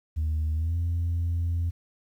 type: tone with pitch glide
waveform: sine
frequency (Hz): 78 to 85.06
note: D#2 to F2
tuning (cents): +5 to -45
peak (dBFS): -22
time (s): 0.16-1.71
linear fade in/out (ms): 20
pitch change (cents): +150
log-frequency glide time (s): 0.54-0.76
effects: tanh soft clip ceiling -22 dBFS + 10-bit